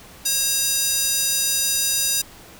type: tone with high-pass filter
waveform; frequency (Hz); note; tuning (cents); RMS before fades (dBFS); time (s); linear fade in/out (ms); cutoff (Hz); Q
square; 543; C#5; -36; -21; 0.25-2.22; 10; 5800; 1.2
effects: pink hiss -44 dBFS RMS until 2.59 s